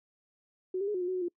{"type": "tone with pitch steps", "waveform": "sine", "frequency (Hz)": [370.4, 397.3, 418.2, 365.1, 355.9, 371.3, 366.4, 348.9], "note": ["F#4", "G4", "G#4", "F#4", "F4", "F#4", "F#4", "F4"], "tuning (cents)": [2, 23, 12, -23, 33, 6, -17, -2], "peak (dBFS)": -29, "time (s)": [0.74, 1.284], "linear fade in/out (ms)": 5, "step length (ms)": 68, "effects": ["noise-tail reverb RT60 0.1 s tail -25 dB re dry"]}